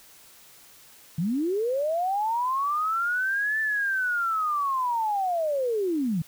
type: linear two-way sweep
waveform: sine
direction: up then down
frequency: 150 to 1770 to 150 Hz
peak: -23 dBFS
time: 1.18-6.22 s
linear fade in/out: 5 ms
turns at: 3.6 s
effects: white hiss -52 dBFS RMS until 6.27 s